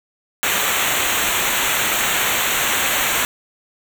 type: noise with comb filter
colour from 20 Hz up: pink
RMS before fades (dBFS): -19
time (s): 0.43-3.25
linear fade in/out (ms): 0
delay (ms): 0.2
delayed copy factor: -0.9
effects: none